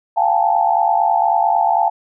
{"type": "tone cluster", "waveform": "sine", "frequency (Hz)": [694, 776, 840, 889], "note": ["F5", "G5", "G#5", "A5"], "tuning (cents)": [-11, -18, 19, 18], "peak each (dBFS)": -18, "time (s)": [0.16, 1.9], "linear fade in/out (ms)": 20, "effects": []}